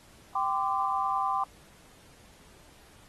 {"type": "chord", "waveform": "sine", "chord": "G suspended fourth", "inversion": "none", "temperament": "equal with one note detuned", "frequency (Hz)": [784, 1024.4, 1174.7], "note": ["G5", "C6", "D6"], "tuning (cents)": [0, -37, 0], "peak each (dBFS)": -30, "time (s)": [0.35, 1.44], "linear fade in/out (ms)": 5, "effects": ["pink hiss -57 dBFS RMS until 3.08 s", "AAC 32 kbps"]}